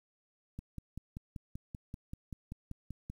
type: click train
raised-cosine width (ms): 5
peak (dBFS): -29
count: 14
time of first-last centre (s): 0.59-3.1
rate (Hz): 5.18
effects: 10-bit